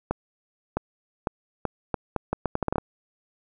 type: accelerating click train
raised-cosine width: 1 ms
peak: -10 dBFS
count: 14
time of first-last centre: 0.11-2.782 s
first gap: 660 ms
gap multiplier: 0.76
effects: none

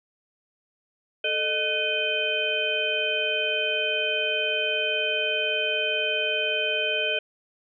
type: tone cluster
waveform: sine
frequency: 439.1 / 614 / 1510 / 2492 / 3091 Hz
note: A4 / D#5 / F#6 / D#7 / G7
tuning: -4 / -23 / +35 / +2 / -25 cents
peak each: -32 / -30 / -32 / -27 / -28 dBFS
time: 1.24-7.19 s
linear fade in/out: 5 ms
effects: none

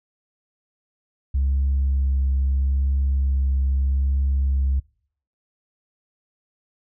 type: tone with vibrato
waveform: sine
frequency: 67.7 Hz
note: C#2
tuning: 40 cents flat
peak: -16 dBFS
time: 1.34-4.8 s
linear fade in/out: 10 ms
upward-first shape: triangle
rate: 0.78 Hz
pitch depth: 17 cents each way
effects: noise-tail reverb RT60 0.6 s tail -26 dB re dry + tanh soft clip ceiling -15 dBFS

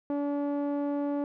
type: tone with low-pass filter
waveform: sawtooth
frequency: 286.9 Hz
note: D4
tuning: 40 cents flat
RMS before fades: -30 dBFS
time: 0.1-1.24 s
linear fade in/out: 0 ms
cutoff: 690 Hz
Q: 1
effects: none

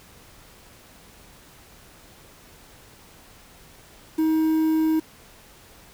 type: tone with quantisation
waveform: triangle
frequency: 316.7 Hz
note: D#4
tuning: 31 cents sharp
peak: -16 dBFS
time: 4.18-5 s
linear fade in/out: 10 ms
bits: 7
effects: pink hiss -50 dBFS RMS until 5.93 s

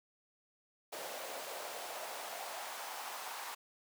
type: noise with high-pass filter sweep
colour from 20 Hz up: pink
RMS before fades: -44 dBFS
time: 0.92-3.55 s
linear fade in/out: 10 ms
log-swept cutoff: 540 to 910 Hz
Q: 2.6
effects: none

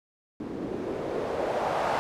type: noise with low-pass filter sweep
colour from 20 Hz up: blue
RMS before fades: -30 dBFS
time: 0.4-1.99 s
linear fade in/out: 0 ms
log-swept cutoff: 280 to 830 Hz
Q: 2.4
effects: none

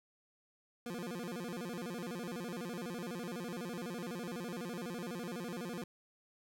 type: tone with vibrato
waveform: 25% pulse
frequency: 205 Hz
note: G#3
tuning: 22 cents flat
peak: -36 dBFS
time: 0.86-5.84 s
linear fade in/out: 2 ms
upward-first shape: square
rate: 12 Hz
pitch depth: 270 cents each way
effects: none

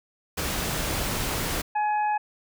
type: noise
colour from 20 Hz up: pink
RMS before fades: -28 dBFS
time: 0.37-1.62 s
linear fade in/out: 10 ms
type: harmonic tone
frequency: 843 Hz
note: G#5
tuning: 26 cents sharp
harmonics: 1 / 2 / 3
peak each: -22 / -34 / -39 dBFS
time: 1.75-2.18 s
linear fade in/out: 10 ms
effects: none

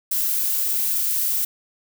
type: noise with high-pass filter sweep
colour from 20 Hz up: violet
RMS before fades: -22 dBFS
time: 0.11-1.45 s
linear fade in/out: 5 ms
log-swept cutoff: 1100 to 660 Hz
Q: 1.1
effects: none

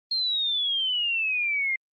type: exponential sweep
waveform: sine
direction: down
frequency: 4237 to 2093 Hz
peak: -23 dBFS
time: 0.11-1.76 s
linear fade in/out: 5 ms
effects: Opus 24 kbps

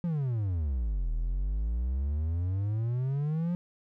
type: exponential two-way sweep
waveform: triangle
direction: down then up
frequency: 178.9 to 38.89 to 178.9 Hz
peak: -25 dBFS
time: 0.04-3.55 s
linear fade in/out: 0 ms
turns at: 1.11 s
effects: none

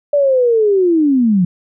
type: linear sweep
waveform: sine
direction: down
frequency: 587.3 to 170 Hz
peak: -9 dBFS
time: 0.13-1.45 s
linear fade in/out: 5 ms
effects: none

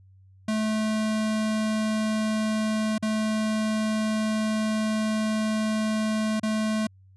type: tone with dropouts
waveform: square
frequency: 216.8 Hz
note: A3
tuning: 25 cents flat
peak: -24 dBFS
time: 0.48-6.87 s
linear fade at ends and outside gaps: 5 ms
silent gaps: 2.981-3.025 / 6.398-6.431 s
effects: added 95 Hz sine -51 dBFS peak until 7.16 s + resampled to 24000 Hz

